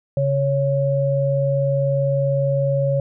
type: tone pair together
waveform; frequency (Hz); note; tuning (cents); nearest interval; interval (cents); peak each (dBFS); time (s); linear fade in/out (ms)
sine; 138.6 / 554.4; C#3 / C#5; 0 / 0; 2 octaves; 2400; -19; 0.17-3; 2
effects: none